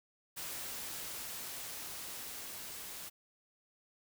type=noise with level ramp; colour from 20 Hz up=white; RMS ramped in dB=-42 to -46 dBFS; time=0.36-3.1 s; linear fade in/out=20 ms; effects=none